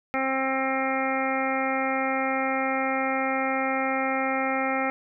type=harmonic tone; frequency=265.7 Hz; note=C4; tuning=27 cents sharp; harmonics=1 / 2 / 3 / 4 / 5 / 6 / 7 / 8 / 9; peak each=-30 / -30 / -29 / -41 / -31 / -43 / -34 / -32 / -36 dBFS; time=0.14-4.9 s; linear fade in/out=0 ms; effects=none